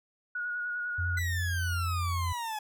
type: tone with vibrato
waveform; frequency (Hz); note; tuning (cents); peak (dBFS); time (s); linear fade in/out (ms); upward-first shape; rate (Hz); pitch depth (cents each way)
sine; 1451; F#6; -34; -31; 0.35-1.19; 5; square; 10; 17
type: tone with pitch glide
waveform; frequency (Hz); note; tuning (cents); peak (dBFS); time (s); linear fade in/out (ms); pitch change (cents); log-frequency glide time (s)
sine; 87.31 to 86.76; F2 to F2; 0 to -11; -29; 0.98-2.33; 10; -11; 2.09-2.21
type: exponential sweep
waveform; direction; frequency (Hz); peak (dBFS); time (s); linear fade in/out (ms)
40% pulse; down; 2014 to 840; -32; 1.17-2.59; 5
effects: none

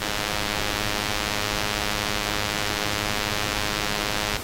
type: click train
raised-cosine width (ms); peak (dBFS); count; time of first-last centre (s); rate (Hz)
0.2; -8; 453; 0.02-4.366; 104
effects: pink hiss -34 dBFS RMS until 4.43 s + AAC 48 kbps

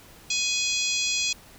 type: harmonic tone with a mistuned harmonic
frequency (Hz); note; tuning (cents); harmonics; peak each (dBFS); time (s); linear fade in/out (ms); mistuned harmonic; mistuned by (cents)
836; G#5; +11; 3 / 4 / 5 / 6 / 7 / 8 / 9; -29 / -30 / -31 / -32 / -32 / -33 / -34; 0.3-1.33; 5; 6; -57
effects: pink hiss -50 dBFS RMS until 1.58 s

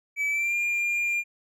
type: tone with pitch glide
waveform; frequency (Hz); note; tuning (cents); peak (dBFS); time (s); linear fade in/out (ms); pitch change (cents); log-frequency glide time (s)
triangle; 2297 to 2401; D7 to D7; -39 to +38; -22; 0.16-1.24; 50; +77; 0.29-0.55
effects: none

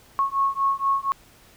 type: beating tone pair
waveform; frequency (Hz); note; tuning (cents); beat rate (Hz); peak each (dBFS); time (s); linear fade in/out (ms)
sine; 1095 / 1099.2; C#6 / C#6; -22 / -15; 4.2; -23; 0.19-1.12; 0
effects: pink hiss -53 dBFS RMS until 1.56 s

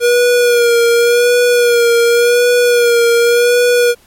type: tone with vibrato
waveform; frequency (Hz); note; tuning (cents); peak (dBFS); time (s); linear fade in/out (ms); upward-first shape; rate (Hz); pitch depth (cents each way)
square; 478.1; A#4; +44; -8; 0-3.95; 50; sine; 0.89; 34
effects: pink hiss -48 dBFS RMS until 4.06 s + MP3 64 kbps

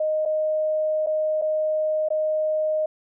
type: tone with dropouts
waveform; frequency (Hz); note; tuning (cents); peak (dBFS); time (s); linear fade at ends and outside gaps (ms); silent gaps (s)
sine; 620; D#5; -6; -20; 0-2.86; 5; 0.253-0.258 / 1.063-1.069 / 1.415-1.42 / 2.087-2.103
effects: none

